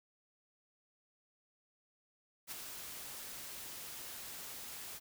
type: noise with ADSR envelope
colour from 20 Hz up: white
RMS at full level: -42 dBFS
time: 2.47-5 s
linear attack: 47 ms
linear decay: 11 ms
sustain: -5 dB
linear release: 35 ms
effects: none